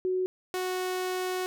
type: tone pair in turn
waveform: sine / sawtooth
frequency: 370 / 368.3 Hz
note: F#4 / F#4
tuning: 0 / -8 cents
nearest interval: unison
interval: 8 cents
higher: first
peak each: -25 dBFS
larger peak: neither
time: 0.05-0.26 / 0.54-1.46 s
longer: second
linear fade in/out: 0 ms
effects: none